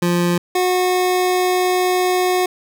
25% pulse tone pair in turn, 174.61 / 364.9 Hz, F3 / F#4, 0 / -24 cents, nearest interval octave + minor second, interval 1276 cents, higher second, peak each -11 dBFS, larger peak neither, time 0.02-0.38 / 0.55-2.46 s, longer second, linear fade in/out 5 ms, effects none

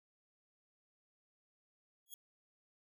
5% pulse tone with exponential growth, 3322 Hz, G#7, in tune, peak -35 dBFS, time 2.06-2.14 s, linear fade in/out 2 ms, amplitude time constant 16 ms, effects none

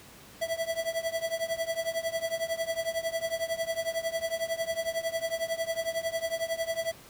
square tone with tremolo, 659.3 Hz, E5, in tune, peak -26 dBFS, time 0.41-6.92 s, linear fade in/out 10 ms, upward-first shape triangle, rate 11 Hz, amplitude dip 95%, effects pink hiss -51 dBFS RMS until 7.09 s + high-pass 60 Hz 12 dB/octave

